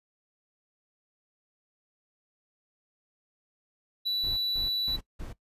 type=tone; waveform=triangle; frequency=3951 Hz; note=B7; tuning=in tune; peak=-25 dBFS; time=4.05-4.97 s; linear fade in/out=20 ms
type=noise bursts; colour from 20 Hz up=brown; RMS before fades=-38 dBFS; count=4; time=4.23-5.33 s; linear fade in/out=10 ms; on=140 ms; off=180 ms
effects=noise-tail reverb RT60 0.1 s tail -18 dB re dry + resampled to 32000 Hz